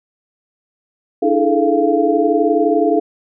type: tone cluster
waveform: sine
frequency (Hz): 295.1 / 326.9 / 421.5 / 440.8 / 689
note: D4 / E4 / G#4 / A4 / F5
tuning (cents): +8 / -14 / +26 / +3 / -24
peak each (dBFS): -18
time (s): 1.22-3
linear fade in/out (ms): 10
effects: none